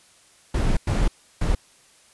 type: noise bursts at uneven times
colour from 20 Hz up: brown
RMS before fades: -20 dBFS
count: 3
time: 0.54-0.77 / 0.87-1.08 / 1.41-1.55 s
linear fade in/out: 5 ms
effects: white hiss -55 dBFS RMS until 2.13 s + resampled to 24000 Hz